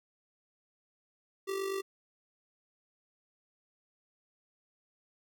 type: tone with amplitude modulation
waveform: square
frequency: 389 Hz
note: G4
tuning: 13 cents flat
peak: -31 dBFS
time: 1.47-1.82 s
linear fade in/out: 20 ms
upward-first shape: sine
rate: 48.8 Hz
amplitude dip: 55%
effects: none